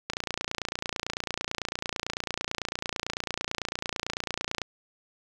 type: click train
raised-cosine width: 0.2 ms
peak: -12 dBFS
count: 132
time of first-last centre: 0.1-4.617 s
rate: 29 Hz
effects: none